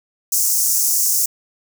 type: high-pass noise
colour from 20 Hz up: pink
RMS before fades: -17 dBFS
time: 0.32-1.26 s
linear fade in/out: 5 ms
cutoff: 5700 Hz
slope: 48 dB/octave
effects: none